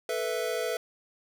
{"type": "chord", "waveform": "square", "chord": "A suspended second", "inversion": "none", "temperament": "equal", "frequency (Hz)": [440, 493.9, 659.3], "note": ["A4", "B4", "E5"], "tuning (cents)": [0, 0, 0], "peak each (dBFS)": [-34, -33, -34], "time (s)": [0.09, 0.77], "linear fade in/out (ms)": 2, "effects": []}